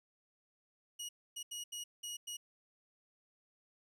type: tone bursts at uneven times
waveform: 20% pulse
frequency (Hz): 2899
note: F#7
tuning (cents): -36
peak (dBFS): -36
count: 6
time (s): 0.99-1.09 / 1.36-1.43 / 1.51-1.64 / 1.72-1.84 / 2.03-2.17 / 2.27-2.37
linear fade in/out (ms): 10
effects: none